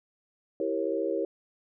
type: chord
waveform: sine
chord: E diminished seventh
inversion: none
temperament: equal with one note detuned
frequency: 329.6 / 392 / 466.2 / 544.5 Hz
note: E4 / G4 / Bb4 / Db5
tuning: 0 / 0 / 0 / -31 cents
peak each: -32 dBFS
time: 0.6-1.25 s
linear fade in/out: 2 ms
effects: none